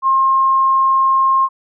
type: tone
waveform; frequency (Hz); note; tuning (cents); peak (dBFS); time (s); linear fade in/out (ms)
sine; 1067; C6; +34; -10; 0.02-1.49; 50
effects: none